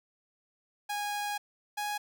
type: tone pair in turn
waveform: sawtooth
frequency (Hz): 824 / 830.2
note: G#5 / G#5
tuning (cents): -14 / -1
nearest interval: unison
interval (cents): 13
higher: second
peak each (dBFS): -28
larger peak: neither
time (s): 0.89-1.38 / 1.77-1.98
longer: first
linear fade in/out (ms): 10
effects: none